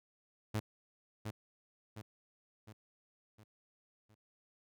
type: tone with echo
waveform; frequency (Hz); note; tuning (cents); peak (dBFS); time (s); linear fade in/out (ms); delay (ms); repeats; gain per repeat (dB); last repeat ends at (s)
sawtooth; 107.5; A2; -40; -29; 0.54-0.6; 10; 710; 5; -6; 4.15
effects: none